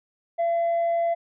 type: tone with tanh clipping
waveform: sine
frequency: 678 Hz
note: E5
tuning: 49 cents sharp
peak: -21 dBFS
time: 0.38-1.15 s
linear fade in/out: 20 ms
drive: 1 dB
effects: none